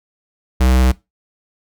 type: tone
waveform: square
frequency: 63.7 Hz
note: C2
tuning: 46 cents flat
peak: -11 dBFS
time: 0.6-0.92 s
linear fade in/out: 10 ms
effects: noise-tail reverb RT60 0.2 s tail -19 dB re dry